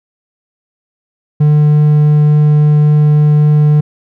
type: tone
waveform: triangle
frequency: 149.7 Hz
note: D3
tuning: 33 cents sharp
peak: -3 dBFS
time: 1.4-3.81 s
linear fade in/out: 10 ms
effects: none